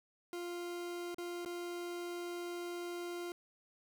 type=tone with dropouts; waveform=40% pulse; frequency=349.2 Hz; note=F4; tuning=in tune; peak=-39 dBFS; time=0.33-3.32 s; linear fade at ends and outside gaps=1 ms; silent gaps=1.145-1.183 / 1.449-1.459 s; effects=none